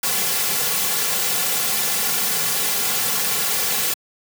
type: noise with comb filter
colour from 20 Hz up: white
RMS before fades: -21 dBFS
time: 0.03-3.94 s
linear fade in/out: 5 ms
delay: 3.2 ms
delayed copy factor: -0.8
effects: high-pass 150 Hz 12 dB/octave